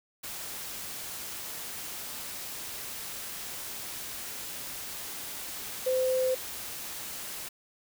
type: tone in noise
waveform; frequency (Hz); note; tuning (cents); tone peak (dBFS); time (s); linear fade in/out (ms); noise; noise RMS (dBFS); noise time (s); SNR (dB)
sine; 515; C5; -28; -24; 5.86-6.35; 10; white; -39; 0.23-7.49; +12
effects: none